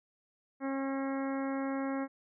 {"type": "harmonic tone", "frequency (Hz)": 271.1, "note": "C#4", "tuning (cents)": -38, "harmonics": [1, 2, 3, 4, 5, 6, 7, 8], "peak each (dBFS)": [-33, -39, -43, -45, -47, -49, -50, -51], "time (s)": [0.6, 2.08], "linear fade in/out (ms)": 50, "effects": []}